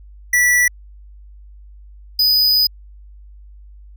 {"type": "tone pair in turn", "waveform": "square", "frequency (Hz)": [1957, 4983], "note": ["B6", "D#8"], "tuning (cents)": [-16, 2], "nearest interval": "octave + major third", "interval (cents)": 1618, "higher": "second", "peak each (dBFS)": [-12, -12], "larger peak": "neither", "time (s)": [[0.33, 0.68], [2.19, 2.67]], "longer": "second", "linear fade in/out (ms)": 5, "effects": ["added 50 Hz sine -38 dBFS peak until 3.96 s"]}